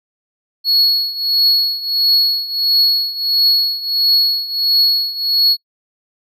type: tone with tremolo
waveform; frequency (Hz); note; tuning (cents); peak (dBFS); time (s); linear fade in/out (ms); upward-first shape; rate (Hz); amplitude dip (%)
triangle; 4354; C#8; -32; -7; 0.64-5.57; 50; triangle; 1.5; 85
effects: noise-tail reverb RT60 0.1 s tail -26 dB re dry